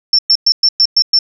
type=tone bursts; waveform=sine; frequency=5390 Hz; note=E8; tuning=38 cents sharp; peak=-6 dBFS; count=7; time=0.13-1.189 s; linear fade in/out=2 ms; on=57 ms; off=110 ms; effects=none